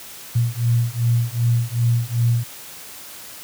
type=beating tone pair; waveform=sine; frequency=116.9 / 119.5 Hz; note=A#2 / A#2; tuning=+5 / +43 cents; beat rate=2.6 Hz; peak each=-19 / -19 dBFS; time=0.35-2.44 s; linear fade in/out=10 ms; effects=white hiss -38 dBFS RMS until 3.43 s + high-pass 60 Hz 12 dB/octave